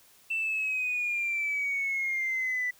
sine exponential sweep, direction down, 2680 to 1975.5 Hz, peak -26 dBFS, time 0.3-2.71 s, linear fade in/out 10 ms, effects tanh soft clip ceiling -23 dBFS + white hiss -59 dBFS RMS until 2.79 s

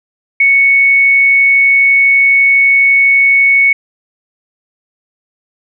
sine tone, 2217 Hz, C#7, in tune, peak -5 dBFS, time 0.4-3.73 s, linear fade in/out 5 ms, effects none

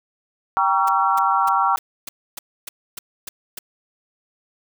sine chord, G diminished seventh, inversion none, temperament just, 784 / 940.8 / 1128.9 / 1354.7 Hz, G5 / Bb5 / Db6 / Fb6, 0 / +16 / +31 / +47 cents, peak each -21 dBFS, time 0.57-1.76 s, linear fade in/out 0 ms
white noise bursts, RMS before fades -32 dBFS, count 10, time 0.87-3.59 s, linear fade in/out 5 ms, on 20 ms, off 280 ms
effects none

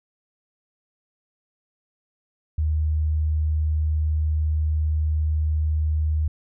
sine tone, 77.2 Hz, D#2, 13 cents flat, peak -19 dBFS, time 2.58-6.28 s, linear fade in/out 5 ms, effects none

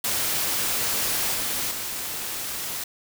white noise with level steps, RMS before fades -25 / -27 / -31 dBFS, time 0.04-2.84 s, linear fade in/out 5 ms, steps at 1.34 / 1.71 s, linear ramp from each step 2 ms, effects none

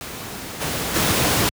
pink noise with level steps, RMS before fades -32 / -24 / -18 dBFS, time 0.01-1.49 s, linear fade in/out 0 ms, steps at 0.6 / 0.94 s, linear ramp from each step 20 ms, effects high-pass 80 Hz 12 dB/octave

